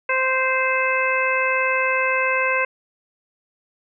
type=harmonic tone; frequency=521 Hz; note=C5; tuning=7 cents flat; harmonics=1 / 2 / 3 / 4 / 5; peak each=-24 / -24 / -24 / -24 / -24 dBFS; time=0.09-2.65 s; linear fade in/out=5 ms; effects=none